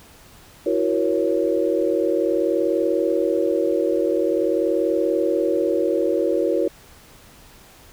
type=chord; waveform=sine; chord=F# dominant seventh; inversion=third; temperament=equal with one note detuned; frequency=329.6 / 370 / 473.8 / 554.4 Hz; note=E4 / F#4 / A#4 / C#5; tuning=0 / 0 / +28 / 0 cents; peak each=-23 dBFS; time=0.66-6.68 s; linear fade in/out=5 ms; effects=pink hiss -48 dBFS RMS until 7.92 s